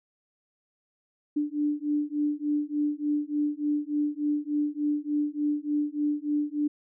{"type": "beating tone pair", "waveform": "sine", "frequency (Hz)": [293.7, 297.1], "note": ["D4", "D4"], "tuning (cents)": [0, 20], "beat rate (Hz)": 3.4, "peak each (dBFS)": -28, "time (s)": [1.36, 6.68], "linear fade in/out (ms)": 10, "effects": []}